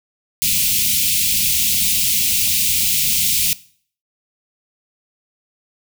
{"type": "band-stop noise", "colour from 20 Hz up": "white", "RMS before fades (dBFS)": -17, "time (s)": [0.42, 3.53], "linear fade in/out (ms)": 0, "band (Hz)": [230, 2300], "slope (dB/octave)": 48, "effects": ["noise-tail reverb RT60 0.5 s tail -19 dB re dry"]}